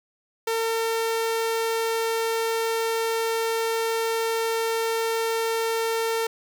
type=tone; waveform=sawtooth; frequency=453.2 Hz; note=A#4; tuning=49 cents flat; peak=-19 dBFS; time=0.47-6.27 s; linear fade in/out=5 ms; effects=none